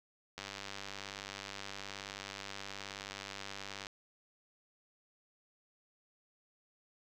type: click train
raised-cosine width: 0.2 ms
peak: -25 dBFS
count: 346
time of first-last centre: 0.38-3.868 s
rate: 98.9 Hz
effects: none